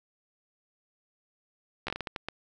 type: slowing click train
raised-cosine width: 0.3 ms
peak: -17 dBFS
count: 9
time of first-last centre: 1.87-2.286 s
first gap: 13 ms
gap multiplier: 1.38
effects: none